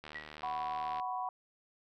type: click train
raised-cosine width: 0.3 ms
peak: -30 dBFS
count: 74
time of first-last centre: 0.04-0.998 s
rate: 76.2 Hz
type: tone with exponential decay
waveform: sine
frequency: 1927 Hz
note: B6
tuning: 43 cents flat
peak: -37 dBFS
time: 0.15-0.35 s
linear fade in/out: 5 ms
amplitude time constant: 42 ms
type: chord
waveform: sine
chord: F# suspended fourth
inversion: none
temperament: equal with one note detuned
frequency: 742.6 / 987.8 / 1108.7 Hz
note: F#5 / B5 / C#6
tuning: +6 / 0 / 0 cents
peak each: -37 / -38 / -43 dBFS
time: 0.43-1.29 s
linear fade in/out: 2 ms
effects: none